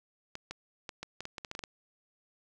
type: clicks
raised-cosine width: 0.2 ms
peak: -22 dBFS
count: 12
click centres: 0.354 / 0.51 / 0.892 / 1.03 / 1.206 / 1.254 / 1.382 / 1.448 / 1.514 / 1.551 / 1.592 / 1.638 s
effects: none